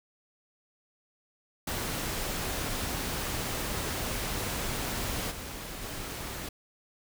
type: noise with level steps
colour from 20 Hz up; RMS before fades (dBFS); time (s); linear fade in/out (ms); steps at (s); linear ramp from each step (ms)
pink; -33 / -40 / -38; 1.67-6.49; 5; 5.3 / 5.81; 20
effects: none